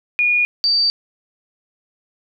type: tone pair in turn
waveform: sine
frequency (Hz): 2442 / 4631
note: D#7 / D8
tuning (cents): -33 / -25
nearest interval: major seventh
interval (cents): 1108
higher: second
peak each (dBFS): -13 / -13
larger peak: neither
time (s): 0.19-0.45 / 0.64-0.9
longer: neither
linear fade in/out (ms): 0
effects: none